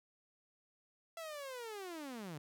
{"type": "linear sweep", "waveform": "sawtooth", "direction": "down", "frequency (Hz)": [672, 138.59], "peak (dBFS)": -40, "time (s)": [1.17, 2.38], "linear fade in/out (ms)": 2, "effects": []}